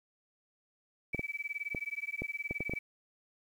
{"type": "tone with tremolo", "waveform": "sine", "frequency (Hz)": 2299, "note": "D7", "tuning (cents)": -37, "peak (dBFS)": -32, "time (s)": [1.13, 2.79], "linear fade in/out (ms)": 5, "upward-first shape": "sine", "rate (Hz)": 19, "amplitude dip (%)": 100}
{"type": "clicks", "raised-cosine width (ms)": 2, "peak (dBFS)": -23, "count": 8, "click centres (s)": [1.147, 1.194, 1.748, 2.22, 2.51, 2.606, 2.696, 2.736]}
{"effects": ["10-bit"]}